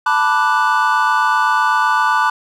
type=chord; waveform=triangle; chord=B minor seventh; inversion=third; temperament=equal; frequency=880 / 987.8 / 1174.7 / 1480 Hz; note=A5 / B5 / D6 / F#6; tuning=0 / 0 / 0 / 0 cents; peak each=-16 dBFS; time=0.06-2.3 s; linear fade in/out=5 ms; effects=none